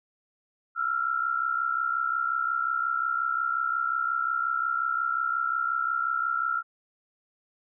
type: tone pair together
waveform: sine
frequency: 1334.4 / 1400 Hz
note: E6 / F6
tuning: +21 / +4 cents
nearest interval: minor second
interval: 83 cents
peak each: -27 / -28 dBFS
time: 0.75-6.63 s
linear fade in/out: 50 ms
effects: none